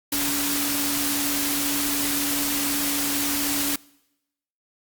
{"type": "tone in noise", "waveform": "sine", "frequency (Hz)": 285.9, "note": "D4", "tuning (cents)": -46, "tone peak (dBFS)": -28, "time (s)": [0.12, 3.76], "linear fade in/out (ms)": 5, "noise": "white", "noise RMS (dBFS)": -25, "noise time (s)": [0.12, 3.76], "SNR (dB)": -6, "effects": ["noise-tail reverb RT60 0.9 s tail -24 dB re dry", "Opus 48 kbps"]}